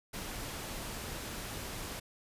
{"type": "noise", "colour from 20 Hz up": "pink", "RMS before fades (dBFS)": -41, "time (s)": [0.13, 2], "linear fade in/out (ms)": 10, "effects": ["resampled to 32000 Hz"]}